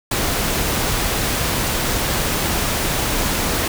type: noise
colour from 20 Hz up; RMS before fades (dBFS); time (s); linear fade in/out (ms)
pink; -20; 0.11-3.68; 5
effects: none